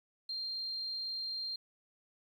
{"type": "tone", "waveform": "sine", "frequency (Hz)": 4186, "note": "C8", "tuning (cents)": 0, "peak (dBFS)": -36, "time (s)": [0.29, 1.56], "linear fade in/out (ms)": 5, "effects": ["11-bit"]}